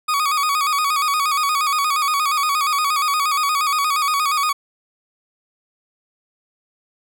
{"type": "tone with vibrato", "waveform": "40% pulse", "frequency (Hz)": 1181, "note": "D6", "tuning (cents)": 9, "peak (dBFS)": -16, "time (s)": [0.08, 4.53], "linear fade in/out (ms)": 10, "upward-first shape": "square", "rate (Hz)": 8.5, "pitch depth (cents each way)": 81, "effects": []}